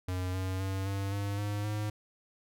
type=tone with pitch steps; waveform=square; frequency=91.6 / 93.8 / 96.04 / 98.34 / 100.7 / 103.11 / 105.59 Hz; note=F#2 / F#2 / G2 / G2 / G2 / G#2 / G#2; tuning=-17 / +24 / -35 / +6 / +47 / -12 / +29 cents; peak=-32 dBFS; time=0.08-1.9 s; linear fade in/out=5 ms; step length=260 ms; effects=none